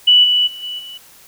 sine tone with level steps, 2960 Hz, F#7, in tune, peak -6 / -11 / -29 / -23 / -30 dBFS, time 0.07-0.98 s, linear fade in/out 10 ms, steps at 0.23 / 0.46 / 0.62 / 0.78 s, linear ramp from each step 20 ms, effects white hiss -45 dBFS RMS until 1.27 s

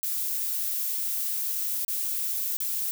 violet noise with dropouts, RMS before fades -29 dBFS, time 0.03-2.91 s, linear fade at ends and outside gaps 0 ms, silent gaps 1.848-1.881 / 2.57-2.603 s, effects none

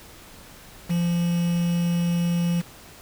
triangle tone with quantisation, 172 Hz, F3, 26 cents flat, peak -18 dBFS, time 0.89-2.62 s, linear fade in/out 20 ms, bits 6, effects pink hiss -46 dBFS RMS until 3.01 s

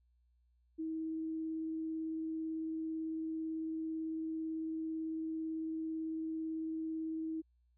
sine tone with vibrato, 320 Hz, D#4, 49 cents sharp, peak -36 dBFS, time 0.78-7.42 s, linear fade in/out 20 ms, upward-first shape triangle, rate 18 Hz, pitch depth 9 cents each way, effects added 60 Hz sine -69 dBFS peak until 7.77 s

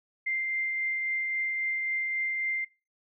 sine tone with tremolo, 2093 Hz, C7, in tune, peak -26 dBFS, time 0.26-2.65 s, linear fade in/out 10 ms, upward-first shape triangle, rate 3.7 Hz, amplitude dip 25%, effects noise-tail reverb RT60 0.3 s tail -23 dB re dry

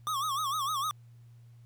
square tone with vibrato, 1171 Hz, D6, 5 cents flat, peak -30 dBFS, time 0.07-0.91 s, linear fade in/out 0 ms, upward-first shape sine, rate 6.6 Hz, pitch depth 150 cents each way, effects added 118 Hz sine -51 dBFS peak until 1.65 s + pink hiss -72 dBFS RMS until 1.65 s

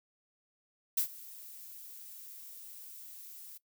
violet noise with ADSR envelope, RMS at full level -28 dBFS, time 0.97-3.58 s, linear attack 8 ms, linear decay 95 ms, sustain -21 dB, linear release 10 ms, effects noise-tail reverb RT60 0.1 s tail -19 dB re dry

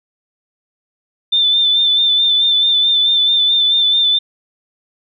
sine tone with vibrato, 3551 Hz, A7, 15 cents sharp, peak -10 dBFS, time 1.32-4.19 s, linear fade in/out 10 ms, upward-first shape sine, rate 4.6 Hz, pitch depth 34 cents each way, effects none

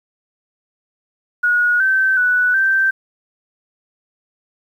sine tone with pitch steps, 1451 / 1546 / 1481 / 1561 Hz, F#6 / G6 / F#6 / G6, -34 / -24 / +1 / -8 cents, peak -12 dBFS, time 1.43-2.91 s, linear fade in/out 10 ms, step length 370 ms, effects 8-bit

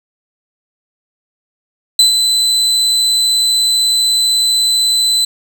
35% pulse tone with ADSR envelope, 4022 Hz, B7, 31 cents sharp, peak -3 dBFS, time 1.99-5.25 s, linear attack 3 ms, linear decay 120 ms, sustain -6 dB, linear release 6 ms, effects none

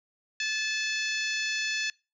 harmonic tone, 868 Hz, A5, 24 cents flat, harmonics 2 / 3 / 4 / 5 / 6 / 7 / 8, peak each -32 / -32 / -37 / -37 / -39 / -41 / -43 dBFS, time 0.4-1.9 s, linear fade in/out 2 ms, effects noise-tail reverb RT60 0.3 s tail -25 dB re dry

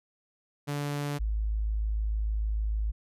sawtooth / sine tone pair in turn, 144.7 / 53.32 Hz, D3 / G#1, -25 / +46 cents, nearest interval octave + perfect fourth, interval 1729 cents, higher first, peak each -26 dBFS, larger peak neither, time 0.67-1.19 / 1.19-2.92 s, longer second, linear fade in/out 20 ms, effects resampled to 32000 Hz

